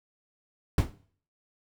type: noise with exponential decay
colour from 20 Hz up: brown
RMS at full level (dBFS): -18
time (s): 0.78-0.93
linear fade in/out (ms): 2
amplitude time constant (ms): 32
effects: noise-tail reverb RT60 0.5 s tail -17 dB re dry